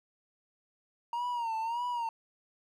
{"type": "tone with vibrato", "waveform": "triangle", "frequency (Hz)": 932.3, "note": "A#5", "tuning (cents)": 0, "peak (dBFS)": -29, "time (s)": [1.13, 2.09], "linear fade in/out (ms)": 2, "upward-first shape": "sine", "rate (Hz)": 1.7, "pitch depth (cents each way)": 88, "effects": []}